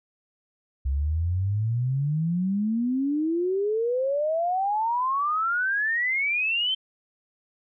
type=exponential sweep; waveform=sine; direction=up; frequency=65.41 to 3136 Hz; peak=-22 dBFS; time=0.85-6.75 s; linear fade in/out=10 ms; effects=none